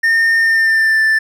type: tone with pitch glide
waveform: triangle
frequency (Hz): 1822 to 1766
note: A#6 to A6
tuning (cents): -40 to +6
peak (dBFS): -8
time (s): 0.03-1.19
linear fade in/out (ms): 10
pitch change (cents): -54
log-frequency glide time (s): 0.38-1.02
effects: none